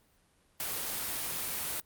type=noise; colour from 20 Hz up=white; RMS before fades=-35 dBFS; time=0.6-1.8 s; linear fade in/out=0 ms; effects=pink hiss -68 dBFS RMS until 1.85 s + Opus 32 kbps